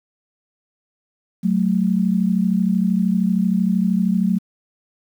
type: tone pair together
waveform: sine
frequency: 185.94 / 218.9 Hz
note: F#3 / A3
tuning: +9 / -9 cents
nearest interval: minor third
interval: 282 cents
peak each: -17 / -19 dBFS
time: 1.43-4.39 s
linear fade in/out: 20 ms
effects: 8-bit